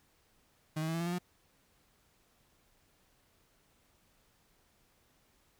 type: tone with pitch steps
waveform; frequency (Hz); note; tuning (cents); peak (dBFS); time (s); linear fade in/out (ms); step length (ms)
35% pulse; 155.56 / 159.2 / 162.92 / 166.73 / 170.62 / 174.61 / 178.69; D#3 / D#3 / E3 / E3 / F3 / F3 / F3; 0 / +40 / -20 / +20 / -40 / 0 / +40; -31; 0.76-1.187; 10; 61
effects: pink hiss -70 dBFS RMS until 5.59 s